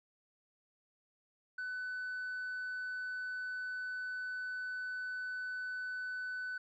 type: tone with tanh clipping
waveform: triangle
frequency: 1500 Hz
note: F#6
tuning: 23 cents sharp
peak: -38 dBFS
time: 1.58-6.58 s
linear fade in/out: 5 ms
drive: 6 dB
effects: none